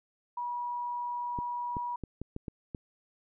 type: tone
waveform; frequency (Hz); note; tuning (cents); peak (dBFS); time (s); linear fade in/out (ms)
sine; 967; B5; -37; -32; 0.37-1.96; 5
type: clicks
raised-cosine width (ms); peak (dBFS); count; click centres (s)
3; -24; 7; 1.388 / 1.768 / 2.037 / 2.216 / 2.364 / 2.482 / 2.748
effects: none